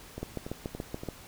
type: two click trains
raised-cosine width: 2 ms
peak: -24 / -20 dBFS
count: 4 / 7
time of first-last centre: 0.18-1.035 / 0.23-1.087 s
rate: 3.51 / 7 Hz
effects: pink hiss -50 dBFS RMS until 1.27 s